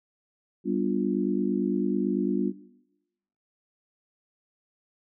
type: chord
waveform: sine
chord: G dominant seventh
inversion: none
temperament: just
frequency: 196 / 245 / 294 / 352.8 Hz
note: G3 / B3 / D4 / F4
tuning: 0 / -14 / +2 / +18 cents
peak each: -29 dBFS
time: 0.64-2.53 s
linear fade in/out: 50 ms
effects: noise-tail reverb RT60 0.9 s tail -17 dB re dry